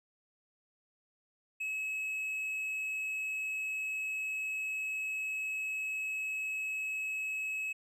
triangle tone, 2574 Hz, E7, 42 cents flat, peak -32 dBFS, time 1.6-7.73 s, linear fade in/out 10 ms, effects none

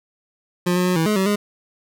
25% pulse tone with pitch steps, 177.6 / 180.6 / 181.6 / 162.3 / 212.1 / 190.8 / 206.2 Hz, F3 / F#3 / F#3 / E3 / G#3 / G3 / G#3, +29 / -42 / -32 / -27 / +37 / -47 / -12 cents, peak -13 dBFS, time 0.66-1.36 s, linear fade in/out 10 ms, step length 100 ms, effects none

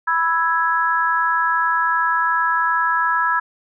sine chord, E major, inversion second, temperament equal, 987.8 / 1318.5 / 1661.2 Hz, B5 / E6 / G#6, 0 / 0 / 0 cents, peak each -20 dBFS, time 0.07-3.4 s, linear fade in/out 10 ms, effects none

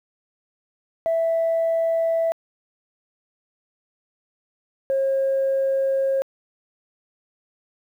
sine tone pair in turn, 659.3 / 539.6 Hz, E5 / C#5, 0 / -47 cents, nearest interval minor third, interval 347 cents, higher first, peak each -17 dBFS, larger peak neither, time 1.06-2.32 / 4.9-6.22 s, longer second, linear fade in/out 0 ms, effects tanh soft clip ceiling -15 dBFS + 9-bit

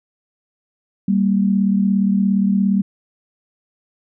sine tone pair together, 195.4 / 232.6 Hz, G3 / A#3, -5 / -4 cents, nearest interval minor third, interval 301 cents, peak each -14 / -20 dBFS, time 1.08-2.82 s, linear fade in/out 5 ms, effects none

